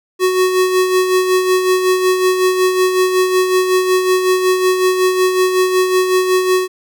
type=tone with tremolo; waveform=square; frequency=370 Hz; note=F#4; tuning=in tune; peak=-10 dBFS; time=0.19-6.68 s; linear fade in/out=50 ms; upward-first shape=sine; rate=5.4 Hz; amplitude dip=50%; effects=none